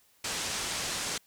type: low-pass noise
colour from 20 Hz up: white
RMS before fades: -34 dBFS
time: 0.24-1.18 s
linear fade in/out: 5 ms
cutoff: 8300 Hz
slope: 24 dB/octave
effects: white hiss -65 dBFS RMS until 1.26 s